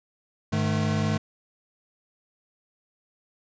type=tone cluster; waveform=square; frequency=101.4 / 152.9 / 216.6 Hz; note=G#2 / D#3 / A3; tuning=-41 / -30 / -27 cents; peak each=-28 dBFS; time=0.52-1.18 s; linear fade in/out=10 ms; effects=resampled to 16000 Hz